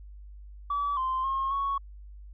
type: tone with pitch steps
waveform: sine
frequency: 1147 / 1042 / 1076 / 1109 Hz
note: D6 / C6 / C6 / C#6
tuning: -41 / -7 / +48 / 0 cents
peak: -25 dBFS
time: 0.7-1.78 s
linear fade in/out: 5 ms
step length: 270 ms
effects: tanh soft clip ceiling -22 dBFS + added 50 Hz sine -43 dBFS peak until 2.33 s